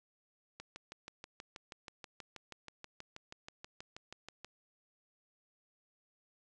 click train, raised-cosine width 0.2 ms, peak -29 dBFS, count 25, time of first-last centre 0.6-4.446 s, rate 6.24 Hz, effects resampled to 24000 Hz

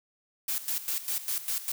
blue noise with tremolo, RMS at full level -30 dBFS, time 0.48-1.72 s, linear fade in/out 5 ms, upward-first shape square, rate 5 Hz, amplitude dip 75%, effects none

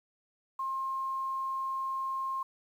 sine tone with quantisation, 1065 Hz, C6, 30 cents sharp, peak -31 dBFS, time 0.59-2.43 s, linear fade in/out 5 ms, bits 10, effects none

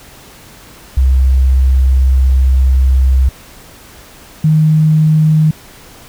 sine tone pair in turn, 65.41 / 155.57 Hz, C2 / D#3, 0 / 0 cents, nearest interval octave + minor third, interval 1500 cents, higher second, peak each -6 dBFS, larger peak neither, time 0.97-3.29 / 4.44-5.51 s, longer first, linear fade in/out 5 ms, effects pink hiss -38 dBFS RMS until 6.08 s

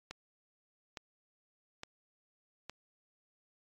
click train, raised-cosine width 0.2 ms, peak -25 dBFS, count 4, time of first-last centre 0.11-2.696 s, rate 1.16 Hz, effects AAC 64 kbps

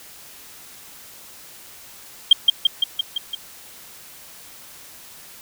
sine tone with echo, 3200 Hz, G7, 35 cents sharp, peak -4 dBFS, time 2.31-2.33 s, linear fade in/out 5 ms, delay 170 ms, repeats 6, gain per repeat -3 dB, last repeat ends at 3.35 s, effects tanh soft clip ceiling 0 dBFS + white hiss -43 dBFS RMS until 5.41 s

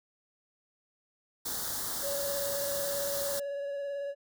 white band-stop noise, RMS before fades -35 dBFS, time 1.45-3.4 s, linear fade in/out 10 ms, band 1800 to 3500 Hz, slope 48 dB/octave
triangle tone with vibrato, 564 Hz, C#5, 30 cents sharp, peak -31 dBFS, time 2.01-4.15 s, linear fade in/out 50 ms, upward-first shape sine, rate 18 Hz, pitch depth 20 cents each way
effects none

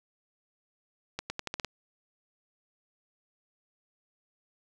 accelerating click train, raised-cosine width 0.2 ms, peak -16 dBFS, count 7, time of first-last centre 1.19-1.647 s, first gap 110 ms, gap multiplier 0.85, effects none

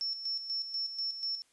sine tone with tremolo, 5400 Hz, E8, 41 cents sharp, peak -31 dBFS, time 0.01-1.42 s, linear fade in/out 0 ms, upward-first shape square, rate 4.1 Hz, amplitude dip 60%, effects white hiss -69 dBFS RMS until 1.52 s + resampled to 24000 Hz

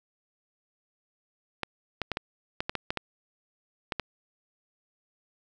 clicks, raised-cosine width 0.3 ms, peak -13 dBFS, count 11, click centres 1.633 / 2.017 / 2.117 / 2.171 / 2.605 / 2.695 / 2.753 / 2.905 / 2.973 / 3.922 / 3.997 s, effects none

